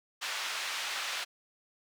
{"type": "band-pass noise", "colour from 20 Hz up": "white", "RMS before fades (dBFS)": -36, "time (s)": [0.21, 1.25], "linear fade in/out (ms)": 20, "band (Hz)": [960, 3800], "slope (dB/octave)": 12, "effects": []}